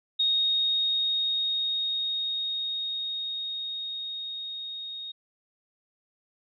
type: tone with level ramp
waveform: sine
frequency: 3729 Hz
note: A#7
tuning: in tune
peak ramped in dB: -21 to -35 dBFS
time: 0.19-5.12 s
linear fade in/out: 10 ms
effects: none